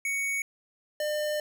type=tone pair in turn; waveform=square; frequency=2230 / 602 Hz; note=C#7 / D5; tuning=+10 / +43 cents; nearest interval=octave + major seventh; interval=2267 cents; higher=first; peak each=-28 dBFS; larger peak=neither; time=0.05-0.42 / 1-1.4 s; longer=second; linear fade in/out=2 ms; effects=none